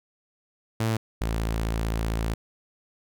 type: tone pair in turn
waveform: sawtooth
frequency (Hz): 111.7 / 55.53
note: A2 / A1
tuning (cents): +27 / +17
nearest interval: octave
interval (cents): 1210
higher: first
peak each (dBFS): -19 / -21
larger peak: first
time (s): 0.8-0.97 / 1.21-2.34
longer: second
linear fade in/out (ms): 5
effects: none